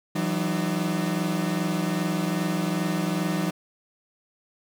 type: tone cluster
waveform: 40% pulse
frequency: 166.6 / 189.1 / 305.8 Hz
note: E3 / F#3 / D#4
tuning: +19 / +38 / -30 cents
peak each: -27 / -27 / -29 dBFS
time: 0.15-3.51 s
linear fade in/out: 10 ms
effects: none